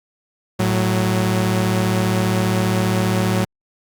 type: tone pair together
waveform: sawtooth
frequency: 110 / 185 Hz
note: A2 / F#3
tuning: 0 / 0 cents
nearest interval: major sixth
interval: 900 cents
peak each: -15 dBFS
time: 0.59-3.45 s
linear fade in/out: 10 ms
effects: Opus 48 kbps